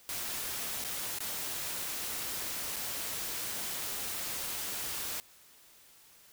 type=noise with dropouts; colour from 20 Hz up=white; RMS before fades=-37 dBFS; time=0.09-5.2 s; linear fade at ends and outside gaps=0 ms; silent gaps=0.84-0.847 / 1.186-1.204 / 2.76-2.765 s; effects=white hiss -59 dBFS RMS until 6.32 s